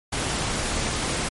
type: noise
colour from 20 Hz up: pink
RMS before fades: -26 dBFS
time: 0.12-1.29 s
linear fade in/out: 10 ms
effects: MP3 48 kbps